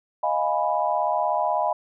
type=chord; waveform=sine; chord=F half-diminished seventh; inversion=third; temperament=equal; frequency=622.3 / 698.5 / 830.6 / 987.8 Hz; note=Eb5 / F5 / Ab5 / Cb6; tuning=0 / 0 / 0 / 0 cents; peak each=-26 dBFS; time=0.23-1.73 s; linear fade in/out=5 ms; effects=none